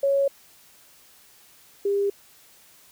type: tone pair in turn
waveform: sine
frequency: 554.4 / 401 Hz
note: C#5 / G4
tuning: 0 / +39 cents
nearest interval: tritone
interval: 561 cents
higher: first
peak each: -18 / -20 dBFS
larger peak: first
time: 0.03-0.28 / 1.85-2.1 s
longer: neither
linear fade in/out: 5 ms
effects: white hiss -54 dBFS RMS until 2.91 s